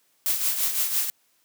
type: noise with tremolo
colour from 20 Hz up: blue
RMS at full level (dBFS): -22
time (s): 0.26-1.1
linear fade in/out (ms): 0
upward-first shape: triangle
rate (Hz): 5.9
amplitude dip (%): 65
effects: white hiss -66 dBFS RMS until 1.44 s + high-pass 150 Hz 12 dB/octave